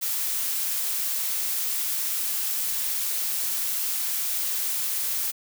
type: noise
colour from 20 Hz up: blue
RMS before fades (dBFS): -27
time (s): 0.01-5.32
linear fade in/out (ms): 20
effects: none